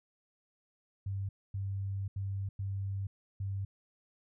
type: tone bursts at uneven times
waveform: sine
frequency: 98 Hz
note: G2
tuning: in tune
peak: -33 dBFS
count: 5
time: 1.06-1.29 / 1.54-2.08 / 2.16-2.49 / 2.59-3.07 / 3.4-3.65 s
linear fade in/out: 5 ms
effects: none